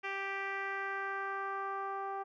10% pulse tone with low-pass filter sweep, 392 Hz, G4, in tune, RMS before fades -38 dBFS, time 0.03-2.24 s, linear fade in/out 20 ms, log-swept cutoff 2600 to 930 Hz, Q 2.3, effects none

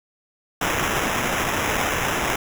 white noise with sample-and-hold, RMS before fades -23 dBFS, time 0.61-2.36 s, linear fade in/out 5 ms, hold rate 4410 Hz, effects none

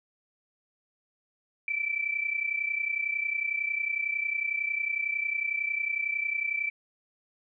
sine tone pair together, 2318 / 2349 Hz, D7 / D7, -23 / 0 cents, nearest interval unison, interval 23 cents, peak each -29 / -32 dBFS, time 1.68-6.7 s, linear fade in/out 2 ms, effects none

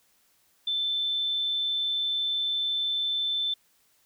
sine tone, 3534 Hz, A7, 7 cents sharp, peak -25 dBFS, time 0.67-3.54 s, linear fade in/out 5 ms, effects white hiss -66 dBFS RMS until 4.05 s

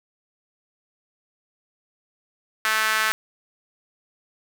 sawtooth tone with high-pass filter, 218.1 Hz, A3, 15 cents flat, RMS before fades -22 dBFS, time 2.65-3.12 s, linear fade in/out 0 ms, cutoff 1500 Hz, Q 2.4, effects none

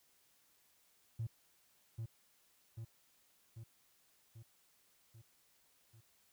triangle tone with echo, 113.3 Hz, A#2, 49 cents flat, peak -33 dBFS, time 1.19-1.27 s, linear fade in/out 10 ms, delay 790 ms, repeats 6, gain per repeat -4 dB, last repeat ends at 6.01 s, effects tanh soft clip ceiling -34 dBFS + white hiss -72 dBFS RMS until 6.32 s

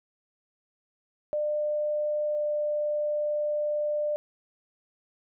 sine tone pair in turn, 599 / 596.3 Hz, D5 / D5, +34 / +26 cents, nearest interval unison, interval 8 cents, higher first, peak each -25 dBFS, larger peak neither, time 1.33-2.35 / 2.35-4.16 s, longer second, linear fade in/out 0 ms, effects none

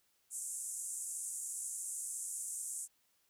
white band-pass noise, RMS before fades -42 dBFS, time 0.3-2.88 s, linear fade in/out 50 ms, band 7100 to 10000 Hz, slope 48 dB/octave, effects white hiss -75 dBFS RMS until 3.29 s

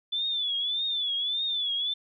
sine tone with vibrato, 3481 Hz, A7, 19 cents flat, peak -26 dBFS, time 0.12-1.94 s, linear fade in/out 10 ms, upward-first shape triangle, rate 1.7 Hz, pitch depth 120 cents each way, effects none

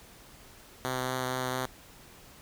5% pulse tone with vibrato, 128.3 Hz, C3, 34 cents flat, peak -19 dBFS, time 0.85-1.66 s, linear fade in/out 0 ms, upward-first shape sine, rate 4.3 Hz, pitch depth 9 cents each way, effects pink hiss -53 dBFS RMS until 2.41 s

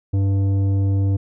sine tone with tanh clipping, 98 Hz, G2, in tune, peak -17 dBFS, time 0.13-1.17 s, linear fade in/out 10 ms, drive 10 dB, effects none

